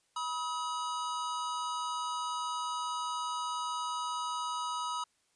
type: tone pair together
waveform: square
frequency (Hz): 973.6 / 1272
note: B5 / D#6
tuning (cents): -25 / +38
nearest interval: perfect fourth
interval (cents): 463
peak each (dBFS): -37 / -37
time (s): 0.16-5.04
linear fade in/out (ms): 5
effects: white hiss -73 dBFS RMS until 5.35 s + resampled to 22050 Hz